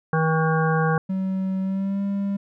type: harmonic tone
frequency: 159.8 Hz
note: D#3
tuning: 47 cents sharp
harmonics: 1 / 3 / 5 / 7 / 9 / 10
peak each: -20 / -25 / -27 / -28 / -30 / -30 dBFS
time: 0.13-0.98 s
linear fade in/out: 2 ms
type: tone with pitch glide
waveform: triangle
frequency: 189.9 to 198.88 Hz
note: F#3 to G3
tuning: +45 to +25 cents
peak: -20 dBFS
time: 1.09-2.37 s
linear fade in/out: 10 ms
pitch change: +80 cents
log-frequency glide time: 1.61-2.02 s
effects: none